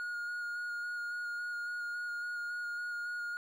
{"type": "tone with vibrato", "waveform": "triangle", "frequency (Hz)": 1434, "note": "F6", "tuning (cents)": 45, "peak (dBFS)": -34, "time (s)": [0, 3.37], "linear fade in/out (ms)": 0, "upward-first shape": "square", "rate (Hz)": 3.6, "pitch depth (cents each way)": 11, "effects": []}